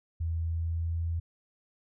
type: tone with pitch glide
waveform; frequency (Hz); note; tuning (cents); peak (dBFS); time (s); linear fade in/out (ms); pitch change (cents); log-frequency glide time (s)
sine; 82.41 to 83.42; E2 to E2; 0 to +21; -28; 0.2-1.2; 10; +21; 0.42-1.04
effects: none